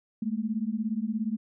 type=beating tone pair; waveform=sine; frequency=210.2 / 227.2 Hz; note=G#3 / A#3; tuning=+21 / -44 cents; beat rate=17 Hz; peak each=-30 dBFS; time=0.22-1.37 s; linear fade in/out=5 ms; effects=none